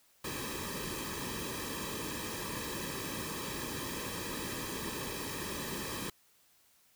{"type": "noise with comb filter", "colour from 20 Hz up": "pink", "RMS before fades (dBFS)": -39, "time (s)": [0.24, 6.1], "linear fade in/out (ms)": 5, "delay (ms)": 1.4, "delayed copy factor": -0.8, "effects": ["white hiss -67 dBFS RMS until 6.95 s"]}